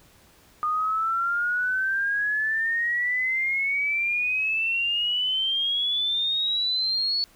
sine exponential sweep, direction up, 1219 to 4435 Hz, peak -22 dBFS, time 0.63-7.24 s, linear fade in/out 0 ms, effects pink hiss -56 dBFS RMS until 7.35 s

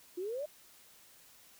sine exponential sweep, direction up, 341.7 to 622.3 Hz, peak -35 dBFS, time 0.17-0.46 s, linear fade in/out 10 ms, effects white hiss -60 dBFS RMS until 1.59 s

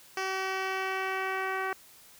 10% pulse tone with low-pass filter sweep, 380.8 Hz, F#4, 50 cents sharp, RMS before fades -32 dBFS, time 0.17-1.73 s, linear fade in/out 2 ms, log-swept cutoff 5100 to 1800 Hz, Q 1.2, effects white hiss -55 dBFS RMS until 2.19 s

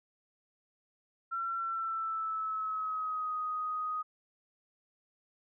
sine tone with pitch glide, 1355 to 1249.7 Hz, E6 to D#6, +47 to +7 cents, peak -32 dBFS, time 1.31-4.03 s, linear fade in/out 20 ms, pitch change -140 cents, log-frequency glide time 1.58-3.34 s, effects none

